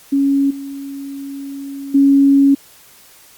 sine tone with level steps, 277.2 Hz, C#4, in tune, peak -11 / -25 / -7 dBFS, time 0.12-2.55 s, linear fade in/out 10 ms, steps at 0.5 / 1.94 s, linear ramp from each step 10 ms, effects white hiss -45 dBFS RMS until 3.37 s + Opus 48 kbps

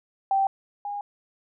sine tone pair in turn, 780 / 816.1 Hz, G5 / G#5, -9 / -31 cents, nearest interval minor second, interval 78 cents, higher second, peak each -19 / -29 dBFS, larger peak first, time 0.31-0.47 / 0.85-1.01 s, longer neither, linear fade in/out 2 ms, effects none

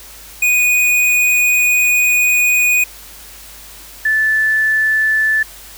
square / sine tone pair in turn, 2474 / 1749.4 Hz, D#7 / A6, -10 / -10 cents, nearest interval tritone, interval 600 cents, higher first, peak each -11 dBFS, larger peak neither, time 0.42-2.84 / 4.05-5.43 s, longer first, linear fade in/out 5 ms, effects added 50 Hz sine -43 dBFS peak until 5.77 s + white hiss -37 dBFS RMS until 5.77 s

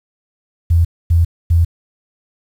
sine tone bursts, 84 Hz, E2, 33 cents sharp, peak -8 dBFS, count 3, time 0.7-1.65 s, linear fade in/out 10 ms, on 150 ms, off 250 ms, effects 7-bit

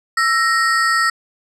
square ring-modulated tone, 1600 Hz, G6, 35 cents sharp, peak -11 dBFS, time 0.17-1.1 s, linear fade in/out 5 ms, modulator 271 Hz, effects low-pass 8000 Hz 12 dB/octave

